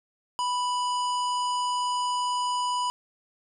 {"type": "harmonic tone", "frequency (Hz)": 987.8, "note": "B5", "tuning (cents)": 0, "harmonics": [1, 3, 5, 7, 9], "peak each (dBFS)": [-25, -35, -39, -42, -44], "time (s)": [0.39, 2.9], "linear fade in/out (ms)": 0, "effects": []}